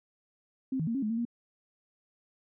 sine tone with pitch steps, 263.2 / 159.4 / 230.1 / 272.8 / 213.5 / 228 / 236 Hz, C4 / D#3 / A#3 / C#4 / G#3 / A#3 / A#3, +10 / +42 / -22 / -28 / +48 / -38 / +22 cents, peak -28 dBFS, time 0.72-1.252 s, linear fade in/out 5 ms, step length 76 ms, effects none

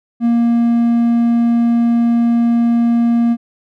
triangle tone, 234.6 Hz, A#3, 11 cents sharp, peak -8 dBFS, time 0.2-3.37 s, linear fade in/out 50 ms, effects none

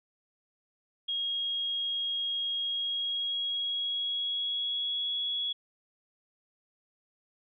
sine tone with pitch glide, 3274 to 3358 Hz, G#7 to G#7, -25 to +18 cents, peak -29 dBFS, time 1.08-5.53 s, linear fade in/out 10 ms, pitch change +43 cents, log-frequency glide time 2.57-5.18 s, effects none

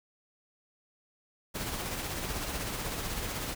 pink noise with tremolo, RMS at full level -34 dBFS, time 1.54-3.55 s, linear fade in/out 20 ms, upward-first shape sine, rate 16 Hz, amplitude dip 35%, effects none

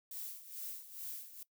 violet noise with tremolo, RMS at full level -43 dBFS, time 0.11-1.43 s, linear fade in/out 2 ms, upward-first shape sine, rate 2.3 Hz, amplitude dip 75%, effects noise-tail reverb RT60 0.1 s tail -20 dB re dry

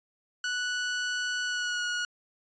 sawtooth tone with pitch glide, 1478 to 1450.9 Hz, F#6 to F#6, -2 to -34 cents, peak -25 dBFS, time 0.44-2.05 s, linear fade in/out 2 ms, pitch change -32 cents, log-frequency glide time 1.45-1.83 s, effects resampled to 16000 Hz

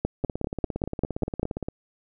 two click trains, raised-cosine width 2 ms, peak -10 / -16 dBFS, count 8 / 26, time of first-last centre 0.05-1.431 / 0.24-1.685 s, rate 5.07 / 17.3 Hz, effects none

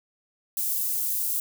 white high-pass noise, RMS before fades -27 dBFS, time 0.57-1.4 s, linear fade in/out 2 ms, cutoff 11000 Hz, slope 12 dB/octave, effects none

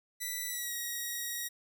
5% pulse tone with pitch glide, 1975.5 to 1896.1 Hz, B6 to A#6, 0 to +29 cents, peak -25 dBFS, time 0.2-1.49 s, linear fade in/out 20 ms, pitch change -71 cents, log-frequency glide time 0.48-0.74 s, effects none

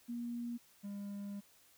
sine / triangle tone pair in turn, 237.8 / 201.6 Hz, A#3 / G3, +35 / +49 cents, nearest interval minor third, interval 286 cents, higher first, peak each -38 / -39 dBFS, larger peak first, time 0.08-0.58 / 0.83-1.41 s, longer second, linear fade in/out 20 ms, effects white hiss -66 dBFS RMS until 1.77 s

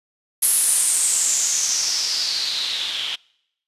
blue noise with low-pass filter sweep, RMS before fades -21 dBFS, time 0.42-3.16 s, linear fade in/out 10 ms, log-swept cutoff 11000 to 3100 Hz, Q 5.3, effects noise-tail reverb RT60 0.8 s tail -26 dB re dry + resampled to 32000 Hz

